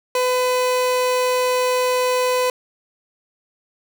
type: tone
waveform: 30% pulse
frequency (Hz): 503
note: B4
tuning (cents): +32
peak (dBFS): -14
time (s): 0.15-2.5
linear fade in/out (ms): 2
effects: none